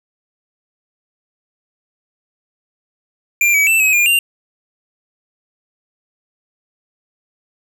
square tone with pitch steps, 2382 / 2280 / 2660 / 2549 / 2413 / 2782 Hz, D7 / C#7 / E7 / D#7 / D7 / F7, +24 / +48 / +15 / +41 / +46 / -7 cents, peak -11 dBFS, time 3.41-4.19 s, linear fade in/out 2 ms, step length 130 ms, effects none

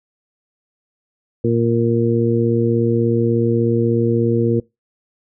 harmonic tone, 116.54 Hz, A#2, in tune, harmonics 1 / 2 / 3 / 4, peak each -19 / -19 / -19 / -19 dBFS, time 1.44-4.6 s, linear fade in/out 5 ms, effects noise-tail reverb RT60 0.2 s tail -22 dB re dry

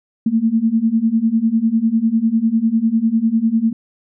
sine beating tone pair, 220 / 230 Hz, A3 / A#3, 0 / -23 cents, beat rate 10 Hz, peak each -17 / -15 dBFS, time 0.26-3.73 s, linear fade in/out 5 ms, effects none

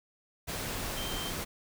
sine tone in noise, 3141 Hz, G7, 3 cents sharp, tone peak -39 dBFS, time 0.96-1.31 s, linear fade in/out 20 ms, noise pink, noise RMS -36 dBFS, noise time 0.47-1.45 s, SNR -6 dB, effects none

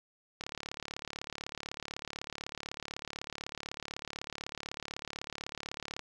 click train, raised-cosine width 0.2 ms, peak -21 dBFS, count 202, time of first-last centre 0.41-5.993 s, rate 36 Hz, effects none

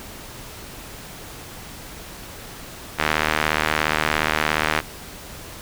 sawtooth tone with band-pass filter, 77.1 Hz, D#2, 15 cents flat, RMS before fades -22 dBFS, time 2.98-4.81 s, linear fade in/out 20 ms, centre 1900 Hz, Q 1.1, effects pink hiss -38 dBFS RMS until 5.61 s

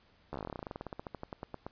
slowing click train, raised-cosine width 1 ms, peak -25 dBFS, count 28, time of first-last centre 0.33-1.665 s, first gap 13 ms, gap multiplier 1.09, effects pink hiss -66 dBFS RMS until 1.71 s + resampled to 11025 Hz

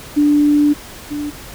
sine tone pair in turn, 293.7 / 293.7 Hz, D4 / D4, 0 / 0 cents, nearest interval unison, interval 0 cents, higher neither, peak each -9 / -20 dBFS, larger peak first, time 0.16-0.74 / 1.1-1.31 s, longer first, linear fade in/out 20 ms, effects pink hiss -35 dBFS RMS until 1.54 s

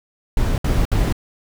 brown noise bursts, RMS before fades -17 dBFS, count 3, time 0.37-1.126 s, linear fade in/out 2 ms, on 210 ms, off 63 ms, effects none

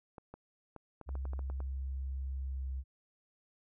clicks, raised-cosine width 1 ms, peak -33 dBFS, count 11, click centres 0.182 / 0.34 / 0.763 / 1.013 / 1.091 / 1.154 / 1.254 / 1.334 / 1.392 / 1.5 / 1.604 s
sine tone with pitch glide, 66.7 to 65.93 Hz, C2 to C2, +34 to +14 cents, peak -35 dBFS, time 1.06-2.84 s, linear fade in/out 50 ms, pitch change -20 cents, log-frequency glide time 2.42-2.71 s
effects none

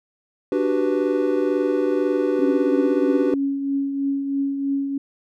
triangle chord, G major seventh, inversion second, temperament equal, 293.7 / 370 / 392 / 493.9 Hz, D4 / F#4 / G4 / B4, 0 / 0 / 0 / 0 cents, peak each -21 / -21 / -23 / -22 dBFS, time 0.52-3.34 s, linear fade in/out 2 ms
sine tone with tremolo, 277 Hz, C#4, 1 cent flat, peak -18 dBFS, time 2.39-4.98 s, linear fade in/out 5 ms, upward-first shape triangle, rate 3.1 Hz, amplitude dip 50%
effects none

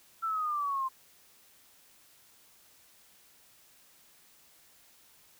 sine exponential sweep, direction down, 1348 to 1041 Hz, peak -29 dBFS, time 0.22-0.89 s, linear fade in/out 20 ms, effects white hiss -61 dBFS RMS until 5.39 s

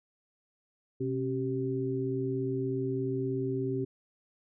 sine tone cluster, 128.7 / 270.6 / 387.4 Hz, C3 / C#4 / G4, -28 / -42 / -20 cents, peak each -34 / -34 / -32 dBFS, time 1-3.85 s, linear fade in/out 10 ms, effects none

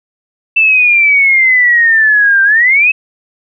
sine exponential two-way sweep, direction down then up, 2669 to 1568 to 2617 Hz, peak -5 dBFS, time 0.56-2.92 s, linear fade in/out 10 ms, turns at 2.43 s, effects none

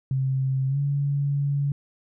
sine tone with pitch glide, 133 to 141.72 Hz, C3 to C#3, +29 to +39 cents, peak -21 dBFS, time 0.11-1.72 s, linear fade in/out 2 ms, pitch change +110 cents, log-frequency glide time 0.68-0.78 s, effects none

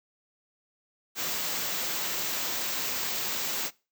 white band-stop noise, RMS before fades -31 dBFS, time 1.15-3.71 s, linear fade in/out 50 ms, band 8200 to 13000 Hz, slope 96 dB/octave, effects noise-tail reverb RT60 0.3 s tail -22 dB re dry + high-pass 150 Hz 12 dB/octave

